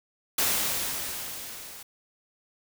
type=noise with level ramp; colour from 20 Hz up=white; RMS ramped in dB=-24 to -44 dBFS; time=0.38-1.83 s; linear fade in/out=5 ms; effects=none